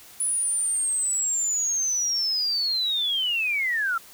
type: linear sweep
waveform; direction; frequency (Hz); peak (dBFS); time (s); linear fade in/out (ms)
sine; down; 10010 to 1318.5; -22; 0.2-3.98; 5
effects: white hiss -48 dBFS RMS until 4.13 s